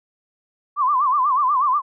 sine tone with vibrato, 1096 Hz, C#6, 20 cents flat, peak -15 dBFS, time 0.76-1.82 s, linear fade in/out 50 ms, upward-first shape sine, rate 8.2 Hz, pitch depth 160 cents each way, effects none

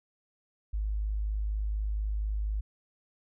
sine tone, 52.1 Hz, G#1, 6 cents sharp, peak -28 dBFS, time 0.73-2.61 s, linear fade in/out 10 ms, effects none

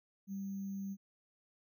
sine tone with sample-and-hold, 196 Hz, G3, in tune, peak -38 dBFS, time 0.27-0.97 s, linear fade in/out 50 ms, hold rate 6300 Hz, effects none

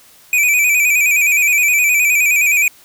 square tone with vibrato, 2400 Hz, D7, 37 cents sharp, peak -11 dBFS, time 0.33-2.68 s, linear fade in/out 2 ms, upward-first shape square, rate 9.6 Hz, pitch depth 57 cents each way, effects white hiss -46 dBFS RMS until 2.84 s

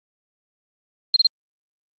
sine tone bursts, 4186 Hz, C8, in tune, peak -11 dBFS, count 3, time 1.14-1.269 s, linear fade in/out 2 ms, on 23 ms, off 30 ms, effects Opus 24 kbps

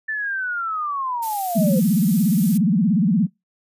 sine linear sweep, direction down, 1773 to 493.9 Hz, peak -22 dBFS, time 0.08-1.8 s, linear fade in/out 10 ms
violet noise, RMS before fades -29 dBFS, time 1.22-2.58 s, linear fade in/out 10 ms
sine tone with vibrato, 196 Hz, G3, in tune, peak -14 dBFS, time 1.55-3.27 s, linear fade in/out 20 ms, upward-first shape sine, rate 17 Hz, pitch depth 290 cents each way
effects noise-tail reverb RT60 0.2 s tail -25 dB re dry + resampled to 32000 Hz

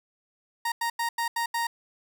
30% pulse tone bursts at uneven times, 932.3 Hz, A#5, in tune, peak -23 dBFS, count 6, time 0.65-0.72 / 0.81-0.9 / 0.99-1.09 / 1.18-1.28 / 1.36-1.46 / 1.54-1.67 s, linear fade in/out 5 ms, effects none

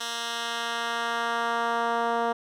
10% pulse tone with band-pass filter sweep, 233.3 Hz, A#3, 2 cents sharp, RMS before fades -28 dBFS, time 0-2.33 s, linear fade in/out 10 ms, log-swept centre 4400 to 670 Hz, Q 0.84, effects none

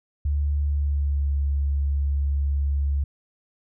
sine tone with pitch glide, 72.4 to 70.42 Hz, D2 to C#2, -24 to +28 cents, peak -20 dBFS, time 0.25-3.04 s, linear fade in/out 5 ms, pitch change -48 cents, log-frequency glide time 0.64-1.33 s, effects none

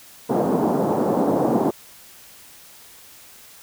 pink band-pass noise, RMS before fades -20 dBFS, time 0.29-1.71 s, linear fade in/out 10 ms, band 180 to 830 Hz, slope 24 dB/octave, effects white hiss -46 dBFS RMS until 3.62 s

